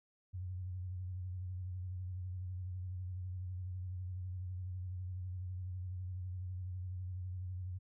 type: tone with vibrato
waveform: sine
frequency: 91.4 Hz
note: F#2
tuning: 21 cents flat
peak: -39 dBFS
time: 0.33-7.79 s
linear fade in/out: 20 ms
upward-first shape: sine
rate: 12 Hz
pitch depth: 51 cents each way
effects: none